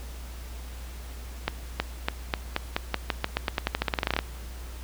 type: accelerating click train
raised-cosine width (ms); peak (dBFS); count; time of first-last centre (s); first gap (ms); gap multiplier
0.3; -8; 24; 1.48-4.19; 320; 0.89
effects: added 60 Hz sine -37 dBFS peak until 4.83 s + pink hiss -47 dBFS RMS until 4.83 s